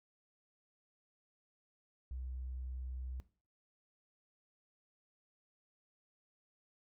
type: tone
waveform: triangle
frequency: 63.6 Hz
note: C2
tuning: 48 cents flat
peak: -36 dBFS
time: 2.11-3.2 s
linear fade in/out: 0 ms
effects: noise-tail reverb RT60 0.4 s tail -19 dB re dry + tanh soft clip ceiling -38 dBFS